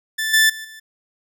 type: tone with level steps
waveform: sawtooth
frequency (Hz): 1760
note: A6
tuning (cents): 0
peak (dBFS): -17 / -8 / -27 / -34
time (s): 0.18-0.8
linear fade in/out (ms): 10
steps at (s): 0.33 / 0.49 / 0.64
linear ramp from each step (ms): 10
effects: none